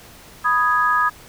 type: chord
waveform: sine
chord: G# minor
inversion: first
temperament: equal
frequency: 987.8 / 1244.5 / 1661.2 Hz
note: B5 / D#6 / G#6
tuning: 0 / 0 / 0 cents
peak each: -22 / -17 / -20 dBFS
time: 0.44-1.1 s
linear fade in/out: 20 ms
effects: pink hiss -44 dBFS RMS until 1.28 s